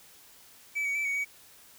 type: tone with pitch steps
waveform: triangle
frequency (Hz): 2303 / 2252 / 2318 / 2236 / 2263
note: D7 / C#7 / D7 / C#7 / C#7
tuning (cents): -34 / +27 / -23 / +14 / +35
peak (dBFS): -26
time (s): 0.75-1.25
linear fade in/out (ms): 20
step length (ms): 100
effects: white hiss -55 dBFS RMS until 1.78 s